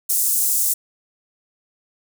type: high-pass noise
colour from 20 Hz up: pink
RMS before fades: -19 dBFS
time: 0.09-0.74 s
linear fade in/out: 10 ms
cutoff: 7600 Hz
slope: 24 dB/octave
effects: none